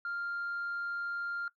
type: tone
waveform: sine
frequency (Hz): 1396.9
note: F6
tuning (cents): 0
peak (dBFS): -32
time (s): 0.05-1.48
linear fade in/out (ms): 2
effects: noise-tail reverb RT60 0.1 s tail -19 dB re dry + tanh soft clip ceiling -31 dBFS